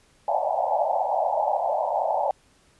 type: band-pass noise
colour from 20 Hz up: white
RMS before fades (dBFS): -24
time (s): 0.28-2.31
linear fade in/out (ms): 0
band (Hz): 560 to 900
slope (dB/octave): 96
effects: pink hiss -60 dBFS RMS until 2.79 s + resampled to 24000 Hz